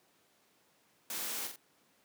white noise with echo, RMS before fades -39 dBFS, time 1.1-1.47 s, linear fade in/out 2 ms, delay 45 ms, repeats 2, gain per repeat -6 dB, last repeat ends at 1.56 s, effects pink hiss -69 dBFS RMS until 2.04 s + high-pass 200 Hz 12 dB/octave

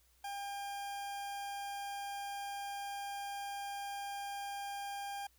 40% pulse tone, 802 Hz, G5, 39 cents sharp, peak -39 dBFS, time 0.24-5.27 s, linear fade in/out 5 ms, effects added 60 Hz sine -70 dBFS peak until 5.38 s + white hiss -71 dBFS RMS until 5.38 s

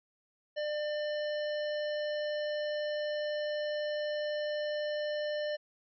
harmonic tone, 598 Hz, D5, 31 cents sharp, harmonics 1 / 3 / 5 / 7 / 9, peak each -32 / -42 / -46 / -49 / -51 dBFS, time 0.56-5.57 s, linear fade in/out 20 ms, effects none

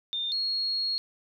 sine tone pair in turn, 3616 / 4300 Hz, A7 / C8, +47 / +47 cents, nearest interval minor third, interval 300 cents, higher second, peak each -28 / -26 dBFS, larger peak second, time 0.13-0.32 / 0.32-0.98 s, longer second, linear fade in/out 0 ms, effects none

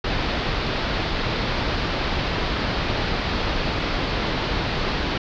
pink low-pass noise, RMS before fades -24 dBFS, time 0.04-5.18 s, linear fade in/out 5 ms, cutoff 4800 Hz, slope 48 dB/octave, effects none

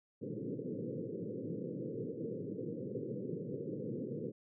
white band-pass noise, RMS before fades -41 dBFS, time 0.21-4.32 s, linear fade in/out 20 ms, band 110 to 510 Hz, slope 96 dB/octave, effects none

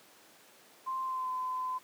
sine tone with pitch glide, 1046.5 to 1020.8 Hz, C6 to C6, 0 to -43 cents, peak -32 dBFS, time 0.86-1.79 s, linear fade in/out 20 ms, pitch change -43 cents, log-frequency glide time 1.03-1.3 s, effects pink hiss -58 dBFS RMS until 1.83 s + high-pass 300 Hz 12 dB/octave

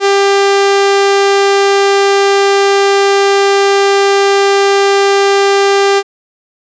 sawtooth tone, 397 Hz, G4, 22 cents sharp, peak -3 dBFS, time 0-6.03 s, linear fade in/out 50 ms, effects resampled to 16000 Hz

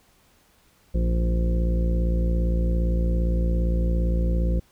harmonic tone with a mistuned harmonic, 57.5 Hz, A#1, 23 cents flat, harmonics 1 / 2 / 3 / 4 / 5 / 6 / 7 / 8 / 9, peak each -20 / -34 / -28 / -38 / -41 / -36 / -45 / -45 / -35 dBFS, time 0.94-4.6 s, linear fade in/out 10 ms, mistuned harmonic 4, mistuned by -33 cents, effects pink hiss -60 dBFS RMS until 4.71 s

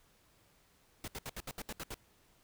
pink noise bursts, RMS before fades -42 dBFS, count 9, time 1.04-1.943 s, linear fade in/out 2 ms, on 39 ms, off 69 ms, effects pink hiss -68 dBFS RMS until 2.43 s

